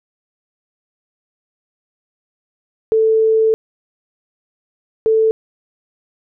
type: tone bursts at uneven times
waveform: sine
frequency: 442.1 Hz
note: A4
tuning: 8 cents sharp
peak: -10 dBFS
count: 2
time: 2.92-3.54 / 5.06-5.31 s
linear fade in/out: 0 ms
effects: none